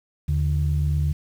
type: tone pair together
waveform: sine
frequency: 78 / 146.44 Hz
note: D#2 / D3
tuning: +5 / -5 cents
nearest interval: major seventh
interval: 1090 cents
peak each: -20 / -22 dBFS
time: 0.28-1.13 s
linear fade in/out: 10 ms
effects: tanh soft clip ceiling -13 dBFS + 8-bit